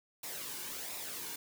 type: noise with flanger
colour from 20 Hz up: white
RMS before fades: -42 dBFS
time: 0.23-1.36 s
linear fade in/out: 5 ms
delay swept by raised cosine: 0.64 to 1.58 ms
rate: 1.4 Hz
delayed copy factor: -0.55
effects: none